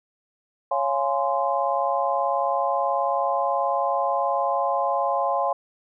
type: chord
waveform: sine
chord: Db major seventh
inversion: none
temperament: just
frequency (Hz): 554.4 / 693 / 831.5 / 1039.4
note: Db5 / F5 / Ab5 / C6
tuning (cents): 0 / -14 / +2 / -12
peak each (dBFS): -26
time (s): 0.71-5.53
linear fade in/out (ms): 5
effects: none